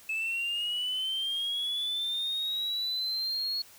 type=linear sweep; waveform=sine; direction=up; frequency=2600 to 4348 Hz; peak=-27 dBFS; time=0.09-3.62 s; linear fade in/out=5 ms; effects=tanh soft clip ceiling -27 dBFS + white hiss -54 dBFS RMS until 3.78 s